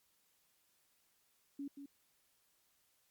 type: tone with echo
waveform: sine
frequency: 281 Hz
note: C#4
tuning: 24 cents sharp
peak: -40 dBFS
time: 1.59-1.68 s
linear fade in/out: 5 ms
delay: 180 ms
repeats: 1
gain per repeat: -7 dB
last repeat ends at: 1.86 s
effects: white hiss -75 dBFS RMS until 3.1 s + MP3 96 kbps